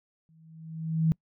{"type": "tone with exponential growth", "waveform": "sine", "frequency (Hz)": 160.9, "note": "E3", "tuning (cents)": -42, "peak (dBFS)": -18, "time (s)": [0.29, 1.12], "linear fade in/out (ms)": 0, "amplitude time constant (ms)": 180, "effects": ["noise-tail reverb RT60 0.1 s tail -26 dB re dry"]}